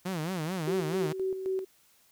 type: tone with vibrato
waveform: sawtooth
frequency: 170.8 Hz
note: F3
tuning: 38 cents flat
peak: -27 dBFS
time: 0.05-1.13 s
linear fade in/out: 10 ms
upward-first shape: sine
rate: 4.6 Hz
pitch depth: 200 cents each way
type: tone with tremolo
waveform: sine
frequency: 379.2 Hz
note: F#4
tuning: 43 cents sharp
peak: -27 dBFS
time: 0.67-1.65 s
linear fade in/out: 10 ms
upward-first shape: square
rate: 3.8 Hz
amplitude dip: 55%
effects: white hiss -64 dBFS RMS until 2.11 s